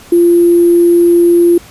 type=tone with sample-and-hold; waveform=sine; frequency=344.9 Hz; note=F4; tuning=22 cents flat; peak=-4 dBFS; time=0.12-1.58 s; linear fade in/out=5 ms; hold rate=11025 Hz; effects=pink hiss -37 dBFS RMS until 1.7 s + resampled to 32000 Hz